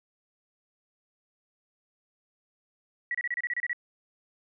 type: tone bursts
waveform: sine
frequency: 1932 Hz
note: B6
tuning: 39 cents flat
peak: -27 dBFS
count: 10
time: 3.11-3.731 s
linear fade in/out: 2 ms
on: 36 ms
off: 29 ms
effects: none